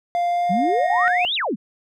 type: tone with pitch glide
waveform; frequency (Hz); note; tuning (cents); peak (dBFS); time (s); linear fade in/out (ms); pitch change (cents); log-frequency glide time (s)
triangle; 698.5 to 717.3; F5 to F5; 0 to +46; -16; 0.15-1.25; 0; +46; 0.29-0.96
type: tone with exponential growth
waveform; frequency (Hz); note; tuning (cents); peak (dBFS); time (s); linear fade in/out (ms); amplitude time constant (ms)
sine; 1864.7; A#6; 0; -16; 0.43-1.08; 0; 140
type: exponential two-way sweep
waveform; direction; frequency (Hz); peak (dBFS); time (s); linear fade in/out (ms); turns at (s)
sine; up then down; 170 to 3951 to 170; -20; 0.49-1.56; 20; 1.35
effects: none